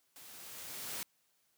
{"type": "noise with level ramp", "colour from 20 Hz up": "white", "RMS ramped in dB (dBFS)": [-54, -40], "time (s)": [0.16, 1.03], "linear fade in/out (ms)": 0, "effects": ["white hiss -75 dBFS RMS until 1.57 s", "high-pass 80 Hz 12 dB/octave"]}